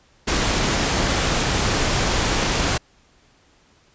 pink noise, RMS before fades -20 dBFS, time 0.27-2.78 s, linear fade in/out 10 ms, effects pink hiss -57 dBFS RMS until 3.94 s + resampled to 16000 Hz

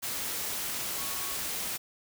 sine tone in noise, 1108.7 Hz, C#6, in tune, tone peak -44 dBFS, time 0.97-1.36 s, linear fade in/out 20 ms, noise white, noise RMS -34 dBFS, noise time 0.02-1.78 s, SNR -13 dB, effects none

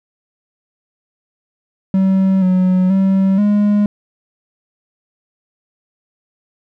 triangle tone with pitch steps, 191.1 / 184.3 / 192.4 / 206.6 Hz, G3 / F#3 / G3 / G#3, -44 / -7 / -32 / -9 cents, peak -8 dBFS, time 1.94-3.86 s, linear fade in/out 2 ms, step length 480 ms, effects none

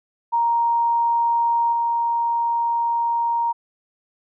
sine tone with level steps, 935 Hz, A#5, 5 cents sharp, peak -16 / -18 dBFS, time 0.32-3.53 s, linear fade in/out 20 ms, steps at 1.72 s, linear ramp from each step 10 ms, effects none

